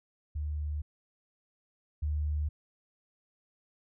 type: tone pair in turn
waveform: sine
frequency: 74.8 / 75.06 Hz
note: D2 / D2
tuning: +32 / +38 cents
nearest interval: unison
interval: 6 cents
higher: second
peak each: -31 / -28 dBFS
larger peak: second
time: 0.35-0.82 / 2.02-2.49 s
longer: neither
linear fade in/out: 10 ms
effects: none